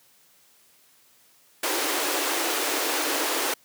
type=high-pass noise; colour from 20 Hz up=pink; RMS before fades=-26 dBFS; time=1.63-3.54 s; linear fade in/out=5 ms; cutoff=280 Hz; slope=96 dB/octave; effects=white hiss -59 dBFS RMS until 3.64 s + high-pass 100 Hz 12 dB/octave